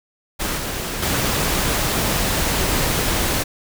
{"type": "noise with level steps", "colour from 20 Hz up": "pink", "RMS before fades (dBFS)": [-23, -26, -20], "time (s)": [0.39, 3.44], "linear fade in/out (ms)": 20, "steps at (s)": [0.57, 1.02], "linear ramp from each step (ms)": 10, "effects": []}